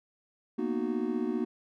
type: chord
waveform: triangle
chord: B major seventh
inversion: third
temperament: just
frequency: 231.5 / 246.9 / 308.7 / 370.4 Hz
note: A#3 / B3 / D#4 / F#4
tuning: -12 / 0 / -14 / +2 cents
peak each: -32 dBFS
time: 0.58-1.45 s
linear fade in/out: 10 ms
effects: none